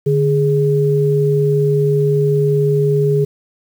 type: tone pair together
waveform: sine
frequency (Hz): 146.83 / 415.3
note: D3 / G#4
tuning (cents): 0 / 0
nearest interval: octave + tritone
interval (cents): 1800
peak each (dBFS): -14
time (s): 0.06-3.25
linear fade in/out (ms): 10
effects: 7-bit